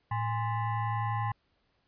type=tone with frequency modulation; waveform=sine; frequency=111.1 Hz; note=A2; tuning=17 cents sharp; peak=-28 dBFS; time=0.11-1.32 s; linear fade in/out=5 ms; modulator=931 Hz; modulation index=1.1; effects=pink hiss -73 dBFS RMS until 1.87 s + resampled to 11025 Hz